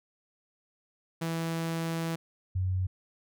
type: tone pair in turn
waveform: sawtooth / sine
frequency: 164.7 / 92.81 Hz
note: E3 / F#2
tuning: -1 / +6 cents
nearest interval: minor seventh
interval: 993 cents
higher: first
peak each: -26 dBFS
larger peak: neither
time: 1.21-2.16 / 2.55-2.87 s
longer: first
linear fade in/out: 10 ms
effects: none